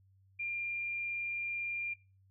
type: tone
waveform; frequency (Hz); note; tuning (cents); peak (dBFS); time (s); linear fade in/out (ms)
sine; 2394; D7; +33; -35; 0.39-1.94; 10
effects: noise-tail reverb RT60 0.3 s tail -17 dB re dry + added 96 Hz sine -63 dBFS peak until 2.3 s